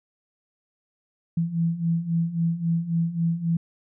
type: beating tone pair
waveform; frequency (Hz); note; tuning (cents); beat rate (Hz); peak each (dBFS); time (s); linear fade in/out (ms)
sine; 164.81 / 168.51; E3 / E3; 0 / +38; 3.7; -27 / -23; 1.37-3.57; 5
effects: none